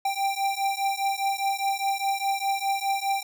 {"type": "beating tone pair", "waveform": "square", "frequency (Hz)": [784, 788.9], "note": ["G5", "G5"], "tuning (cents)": [0, 11], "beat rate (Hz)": 4.9, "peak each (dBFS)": -28, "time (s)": [0.05, 3.23], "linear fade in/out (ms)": 5, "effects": []}